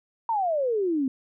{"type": "exponential sweep", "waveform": "sine", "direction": "down", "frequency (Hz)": [944, 254.4], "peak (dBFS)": -22, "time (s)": [0.29, 1.08], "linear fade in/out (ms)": 2, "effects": []}